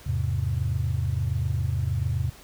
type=chord; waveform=sine; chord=E augmented; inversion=none; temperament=equal; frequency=82.41 / 103.83 / 130.81 Hz; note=E2 / G#2 / B#2; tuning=0 / 0 / 0 cents; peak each=-27 dBFS; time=0.06-2.3 s; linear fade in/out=10 ms; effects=tanh soft clip ceiling -14 dBFS + pink hiss -49 dBFS RMS until 2.43 s